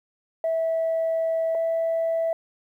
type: tone pair in turn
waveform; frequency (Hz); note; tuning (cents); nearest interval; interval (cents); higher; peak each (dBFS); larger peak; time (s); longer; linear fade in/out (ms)
sine; 653 / 657.9; E5 / E5; -17 / -4; unison; 13; second; -20; neither; 0.44-1.55 / 1.55-2.33; first; 2
effects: tanh soft clip ceiling -18 dBFS + 10-bit